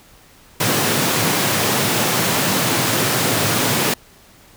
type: high-pass noise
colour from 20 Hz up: pink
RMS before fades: -18 dBFS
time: 0.6-3.94 s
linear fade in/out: 5 ms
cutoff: 100 Hz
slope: 96 dB/octave
effects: pink hiss -48 dBFS RMS until 4.56 s